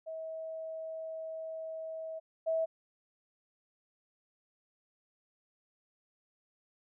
sine tone pair in turn, 643 / 648.6 Hz, E5 / E5, -43 / -28 cents, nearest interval unison, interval 15 cents, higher second, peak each -38 / -28 dBFS, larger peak second, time 0.06-2.2 / 2.46-2.66 s, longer first, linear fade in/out 20 ms, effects none

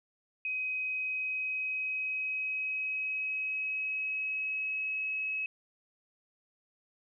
sine tone with pitch glide, 2523 to 2566 Hz, D#7 to E7, +23 to -47 cents, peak -31 dBFS, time 0.45-5.46 s, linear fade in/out 2 ms, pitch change +30 cents, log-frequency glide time 0.79-5 s, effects none

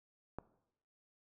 click, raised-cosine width 1 ms, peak -27 dBFS, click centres 0.386 s, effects noise-tail reverb RT60 0.8 s tail -18 dB re dry

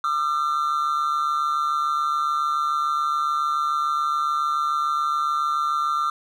triangle tone pair together, 1200 / 1347 Hz, D6 / E6, +37 / +37 cents, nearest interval major second, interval 200 cents, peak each -21 / -22 dBFS, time 0.04-6.1 s, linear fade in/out 2 ms, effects none

